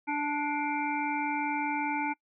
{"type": "harmonic tone with a mistuned harmonic", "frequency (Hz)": 292.5, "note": "D4", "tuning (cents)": -7, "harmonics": [1, 3, 5, 7, 8], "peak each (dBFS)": [-33, -31, -40, -40, -37], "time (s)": [0.07, 2.14], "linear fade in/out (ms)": 20, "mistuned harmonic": 7, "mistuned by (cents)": 54, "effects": ["noise-tail reverb RT60 0.1 s tail -24 dB re dry"]}